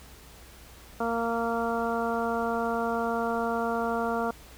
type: harmonic tone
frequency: 231.2 Hz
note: A#3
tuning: 14 cents flat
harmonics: 1 / 2 / 3 / 4 / 5 / 6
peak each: -32 / -31 / -31 / -35 / -36 / -35 dBFS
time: 1-4.31 s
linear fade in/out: 5 ms
effects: added 60 Hz sine -51 dBFS peak until 4.57 s + pink hiss -51 dBFS RMS until 4.57 s